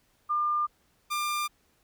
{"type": "tone pair in turn", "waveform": ["sine", "sawtooth"], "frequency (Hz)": [1200, 1195.6], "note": ["D6", "D6"], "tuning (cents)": [37, 31], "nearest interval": "unison", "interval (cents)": 6, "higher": "first", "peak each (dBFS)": -24, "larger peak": "neither", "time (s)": [[0.29, 0.67], [1.1, 1.48]], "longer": "neither", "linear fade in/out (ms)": 20, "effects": ["pink hiss -68 dBFS RMS until 1.83 s"]}